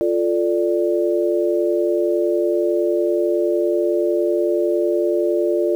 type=chord; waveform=sine; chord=D minor; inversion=first; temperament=equal; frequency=349.2 / 440 / 587.3 Hz; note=F4 / A4 / D5; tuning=0 / 0 / 0 cents; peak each=-18 / -22 / -21 dBFS; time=0.01-5.75 s; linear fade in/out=0 ms; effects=8-bit